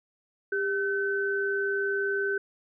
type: tone pair together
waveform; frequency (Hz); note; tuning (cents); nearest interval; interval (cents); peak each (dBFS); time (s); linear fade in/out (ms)
sine; 398.7 / 1524; G4 / G6; +29 / -49; octave + major seventh; 2322; -28; 0.52-2.38; 5
effects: none